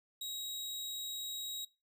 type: tone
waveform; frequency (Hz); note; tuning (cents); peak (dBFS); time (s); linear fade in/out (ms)
sawtooth; 3816; A#7; +40; -36; 0.21-1.65; 5
effects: noise-tail reverb RT60 0.3 s tail -24 dB re dry